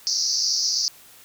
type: band-pass noise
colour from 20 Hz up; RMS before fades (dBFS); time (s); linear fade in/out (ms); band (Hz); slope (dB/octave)
white; -23; 0.07-0.88; 0; 4500 to 6000; 96
effects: white hiss -49 dBFS RMS until 1.24 s